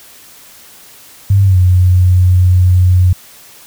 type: tone with pitch glide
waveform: sine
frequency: 98.5 to 90.85 Hz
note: G2 to F#2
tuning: +9 to -31 cents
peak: -5 dBFS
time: 1.3-3.13 s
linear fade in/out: 5 ms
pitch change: -140 cents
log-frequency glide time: 1.44-1.58 s
effects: white hiss -39 dBFS RMS until 3.66 s